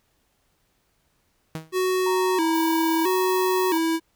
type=tone with exponential decay; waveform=sawtooth; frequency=159.4 Hz; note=D#3; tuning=42 cents sharp; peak=-23 dBFS; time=1.55-1.74 s; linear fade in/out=0 ms; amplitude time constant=41 ms
type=tone with vibrato; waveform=square; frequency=348 Hz; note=F4; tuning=6 cents flat; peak=-21 dBFS; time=1.72-4 s; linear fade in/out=50 ms; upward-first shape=square; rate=0.75 Hz; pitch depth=110 cents each way
type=tone with pitch glide; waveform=sine; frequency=932.3 to 941.5 Hz; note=A#5 to A#5; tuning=0 to +17 cents; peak=-26 dBFS; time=2.06-3.78 s; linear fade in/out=5 ms; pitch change=+17 cents; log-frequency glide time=2.43-2.7 s
type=high-pass noise; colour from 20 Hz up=white; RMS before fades=-36 dBFS; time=2.53-3.79 s; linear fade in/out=20 ms; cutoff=11000 Hz; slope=48 dB/octave
effects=pink hiss -68 dBFS RMS until 4.15 s